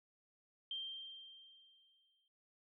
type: tone with exponential decay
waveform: sine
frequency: 3161 Hz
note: G7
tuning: 14 cents sharp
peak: -39 dBFS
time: 0.71-2.28 s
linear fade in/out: 2 ms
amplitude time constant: 340 ms
effects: none